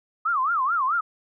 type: tone with vibrato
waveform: sine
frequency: 1200 Hz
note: D6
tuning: 37 cents sharp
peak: -20 dBFS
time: 0.25-1.01 s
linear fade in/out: 10 ms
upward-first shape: sine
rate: 4.6 Hz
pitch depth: 280 cents each way
effects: none